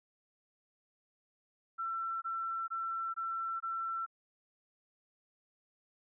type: tone bursts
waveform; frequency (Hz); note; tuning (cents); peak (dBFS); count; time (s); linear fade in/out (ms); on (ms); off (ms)
sine; 1344; E6; +33; -34; 5; 1.78-4.064; 20; 440; 21
effects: none